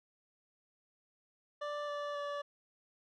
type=tone with pitch steps; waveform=25% pulse; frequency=587.3 / 581.9 / 576.5 Hz; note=D5 / D5 / D5; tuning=0 / -16 / -32 cents; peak=-33 dBFS; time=1.61-2.42 s; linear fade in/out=10 ms; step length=270 ms; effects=low-pass 3000 Hz 12 dB/octave